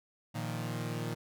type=chord; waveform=sawtooth; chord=Bb suspended fourth; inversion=none; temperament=equal; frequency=116.54 / 155.56 / 174.61 Hz; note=Bb2 / Eb3 / F3; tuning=0 / 0 / 0 cents; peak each=-33 / -35 / -38 dBFS; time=0.34-1.15 s; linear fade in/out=20 ms; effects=none